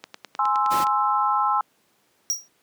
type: click train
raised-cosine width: 0.2 ms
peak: -18 dBFS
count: 9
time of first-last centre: 0.04-0.869 s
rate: 9.65 Hz
type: chord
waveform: sine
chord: Ab augmented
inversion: none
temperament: equal with one note detuned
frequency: 833.5 / 1046.5 / 1318.5 Hz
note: Ab5 / C6 / E6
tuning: +6 / 0 / 0 cents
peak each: -23 dBFS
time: 0.39-1.61 s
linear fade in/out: 2 ms
type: noise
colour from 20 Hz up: pink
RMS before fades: -29 dBFS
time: 0.7-0.85 s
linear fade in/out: 20 ms
type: tone with exponential decay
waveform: square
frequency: 5690 Hz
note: F8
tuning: 31 cents sharp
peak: -18 dBFS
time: 2.3-2.48 s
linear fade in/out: 0 ms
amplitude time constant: 37 ms
effects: pink hiss -64 dBFS RMS until 2.62 s + high-pass 200 Hz 12 dB/octave